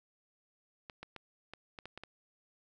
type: clicks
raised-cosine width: 0.3 ms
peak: -29 dBFS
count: 8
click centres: 0.898 / 1.03 / 1.163 / 1.536 / 1.788 / 1.856 / 1.976 / 2.036 s
effects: none